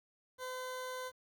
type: tone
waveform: 20% pulse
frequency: 510 Hz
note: C5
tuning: 44 cents flat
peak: -35 dBFS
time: 0.38-1.12 s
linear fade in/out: 50 ms
effects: 11-bit